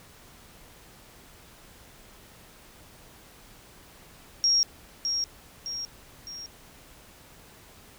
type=tone with echo; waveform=sine; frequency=5588 Hz; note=F8; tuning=in tune; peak=-19 dBFS; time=4.44-4.63 s; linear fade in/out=0 ms; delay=610 ms; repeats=3; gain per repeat=-6 dB; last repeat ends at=6.46 s; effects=pink hiss -52 dBFS RMS until 7.98 s